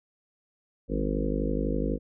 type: harmonic tone with a mistuned harmonic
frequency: 52 Hz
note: G#1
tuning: 3 cents sharp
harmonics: 1 / 3 / 4 / 5 / 6 / 7 / 8 / 9 / 10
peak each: -30 / -34 / -35 / -32 / -35 / -38 / -40 / -34 / -37 dBFS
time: 0.88-1.99 s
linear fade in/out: 50 ms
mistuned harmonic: 3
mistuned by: +49 cents
effects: none